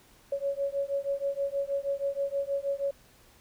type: beating tone pair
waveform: sine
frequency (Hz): 554.4 / 560.7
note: C#5 / C#5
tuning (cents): 0 / +20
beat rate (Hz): 6.3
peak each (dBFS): -31 / -31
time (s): 0.32-2.91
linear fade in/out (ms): 5
effects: pink hiss -59 dBFS RMS until 3.4 s